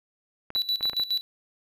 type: clicks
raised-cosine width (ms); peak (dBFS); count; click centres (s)
0.5; -23; 7; 0.504 / 0.56 / 0.809 / 0.855 / 0.897 / 0.933 / 0.998
type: tone with tremolo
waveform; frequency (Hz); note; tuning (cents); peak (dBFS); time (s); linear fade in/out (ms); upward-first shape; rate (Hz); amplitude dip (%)
triangle; 3951; B7; 0; -21; 0.55-1.21; 0; square; 7.2; 80
effects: none

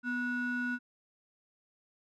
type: ring-modulated tone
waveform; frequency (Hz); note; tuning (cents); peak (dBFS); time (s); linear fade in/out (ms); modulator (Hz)
triangle; 608; D#5; -40; -26; 0.03-0.79; 50; 855
effects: none

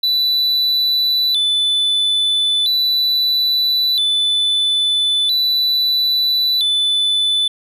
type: tone with vibrato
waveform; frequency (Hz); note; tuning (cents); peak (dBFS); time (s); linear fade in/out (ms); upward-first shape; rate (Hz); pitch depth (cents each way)
triangle; 3729; A#7; 0; -12; 0.03-7.48; 5; square; 0.38; 110
effects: none

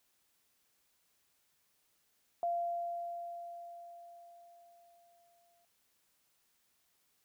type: tone with exponential decay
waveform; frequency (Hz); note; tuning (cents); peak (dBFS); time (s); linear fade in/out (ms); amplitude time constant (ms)
sine; 690; F5; -21; -30; 2.43-5.65; 1; 700
effects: white hiss -75 dBFS RMS until 7.24 s

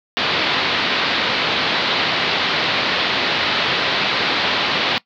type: low-pass noise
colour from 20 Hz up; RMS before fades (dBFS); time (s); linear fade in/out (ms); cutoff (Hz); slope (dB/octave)
white; -19; 0.17-4.98; 0; 4300; 48
effects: noise-tail reverb RT60 0.1 s tail -20 dB re dry + high-pass 150 Hz 12 dB/octave

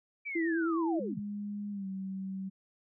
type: linear sweep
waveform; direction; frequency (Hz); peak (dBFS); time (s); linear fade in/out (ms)
sine; down; 2349 to 98; -35; 0.25-1.2; 20
type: tone with vibrato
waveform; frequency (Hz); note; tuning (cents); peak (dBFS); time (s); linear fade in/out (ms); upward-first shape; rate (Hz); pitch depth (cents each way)
sine; 329.8; E4; +1; -28; 0.35-1; 10; sine; 9.6; 32
type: tone with pitch glide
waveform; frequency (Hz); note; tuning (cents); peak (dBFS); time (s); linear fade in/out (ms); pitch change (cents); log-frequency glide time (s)
sine; 205.3 to 191.55; G#3 to G3; -20 to -40; -35; 0.99-2.5; 20; -120; 1.71-1.87
effects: none

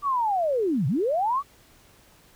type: linear two-way sweep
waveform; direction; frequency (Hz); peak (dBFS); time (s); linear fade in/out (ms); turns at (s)
sine; down then up; 1174.7 to 116.54 to 1174.7; -21; 0.02-1.43; 50; 0.87
effects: pink hiss -56 dBFS RMS until 2.35 s

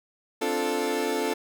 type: chord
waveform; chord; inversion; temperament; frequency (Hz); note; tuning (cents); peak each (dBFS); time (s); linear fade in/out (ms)
30% pulse; D minor seventh; third; equal; 261.6 / 293.7 / 349.2 / 440; C4 / D4 / F4 / A4; 0 / 0 / 0 / 0; -30 / -30 / -29 / -25; 0.41-1.34; 10
effects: none

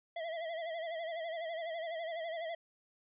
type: tone with vibrato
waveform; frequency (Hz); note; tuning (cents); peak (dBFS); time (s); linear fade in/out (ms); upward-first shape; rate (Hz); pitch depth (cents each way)
square; 659.3; E5; 0; -38; 0.16-2.55; 5; sine; 12; 75
effects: resampled to 8000 Hz

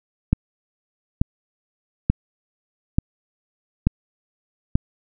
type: click train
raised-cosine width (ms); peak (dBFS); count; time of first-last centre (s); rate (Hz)
5; -3; 6; 0.33-4.755; 1.13
effects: none

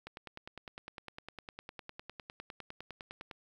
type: click train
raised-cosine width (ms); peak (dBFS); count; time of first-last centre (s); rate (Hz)
0.3; -28; 33; 0.07-3.312; 9.87
effects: 10-bit

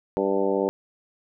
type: harmonic tone with a mistuned harmonic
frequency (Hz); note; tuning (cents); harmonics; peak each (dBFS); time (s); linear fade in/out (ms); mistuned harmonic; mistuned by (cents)
98; G2; 0; 2 / 3 / 4 / 5 / 6 / 7 / 8 / 9; -31 / -29 / -25 / -26 / -29 / -37 / -37 / -33; 0.17-0.69; 0; 7; -34
effects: none

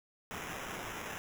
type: noise with sample-and-hold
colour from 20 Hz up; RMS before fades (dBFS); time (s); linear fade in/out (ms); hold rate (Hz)
white; -42; 0.31-1.18; 0; 4410
effects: none

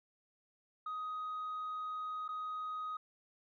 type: tone with dropouts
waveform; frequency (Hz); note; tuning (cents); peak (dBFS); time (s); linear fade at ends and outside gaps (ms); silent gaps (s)
sine; 1253; D#6; +12; -36; 0.86-2.97; 5; 2.28-2.288
effects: tanh soft clip ceiling -36 dBFS

